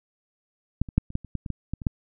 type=clicks; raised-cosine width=5 ms; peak=-10 / -25 / -6 / -27 / -12 / -29 / -16 / -21 / -16 / -16 / -25 / -9 dBFS; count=12; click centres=0.816 / 0.888 / 0.98 / 1.104 / 1.154 / 1.247 / 1.353 / 1.462 / 1.503 / 1.736 / 1.818 / 1.868 s; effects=none